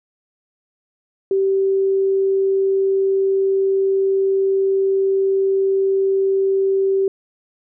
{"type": "tone", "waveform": "sine", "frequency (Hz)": 387.7, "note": "G4", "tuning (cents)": -19, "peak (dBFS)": -14, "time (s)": [1.31, 7.08], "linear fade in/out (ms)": 2, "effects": []}